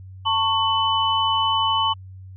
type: tone cluster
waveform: sine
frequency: 894 / 1107 / 2999 Hz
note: A5 / C#6 / F#7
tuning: +27 / -3 / +23 cents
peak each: -22 dBFS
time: 0.25-1.94 s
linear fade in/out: 20 ms
effects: added 94 Hz sine -37 dBFS peak until 2.36 s